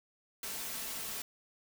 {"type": "noise with comb filter", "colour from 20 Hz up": "white", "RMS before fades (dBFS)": -40, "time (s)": [0.43, 1.22], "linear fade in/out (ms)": 2, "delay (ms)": 4.5, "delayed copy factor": 0.5, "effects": []}